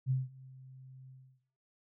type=tone with ADSR envelope; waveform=sine; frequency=130.81 Hz; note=C3; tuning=in tune; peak=-26 dBFS; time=0.06-1.41 s; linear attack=46 ms; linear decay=180 ms; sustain=-23 dB; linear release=320 ms; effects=noise-tail reverb RT60 0.8 s tail -19 dB re dry